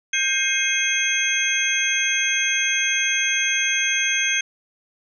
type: tone cluster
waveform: sine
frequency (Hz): 1584 / 2139 / 2517 / 3286 / 6300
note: G6 / C7 / D#7 / G#7 / G8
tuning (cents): +18 / +38 / +19 / -19 / +8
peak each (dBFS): -25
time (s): 0.13-4.41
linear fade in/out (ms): 5
effects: none